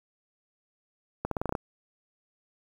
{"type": "accelerating click train", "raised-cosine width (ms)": 1, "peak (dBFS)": -15, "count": 8, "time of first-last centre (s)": [1.25, 1.552], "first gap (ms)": 63, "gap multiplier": 0.87, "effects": ["8-bit"]}